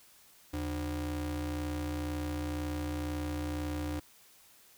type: ring-modulated tone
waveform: square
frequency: 110 Hz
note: A2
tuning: in tune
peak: -31 dBFS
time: 0.53-4 s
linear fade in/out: 10 ms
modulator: 189 Hz
effects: white hiss -60 dBFS RMS until 4.77 s